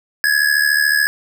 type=tone with amplitude modulation; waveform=square; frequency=1685 Hz; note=G#6; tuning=25 cents sharp; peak=-10 dBFS; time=0.24-1.07 s; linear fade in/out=0 ms; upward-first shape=sine; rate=73.8 Hz; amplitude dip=75%; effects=none